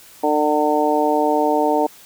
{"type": "harmonic tone", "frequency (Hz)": 150, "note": "D3", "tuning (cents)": 37, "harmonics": [2, 3, 4, 5, 6], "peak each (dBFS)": [-21, -21, -21, -21, -21], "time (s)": [0.23, 1.87], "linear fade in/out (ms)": 10, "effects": ["white hiss -45 dBFS RMS until 2.05 s"]}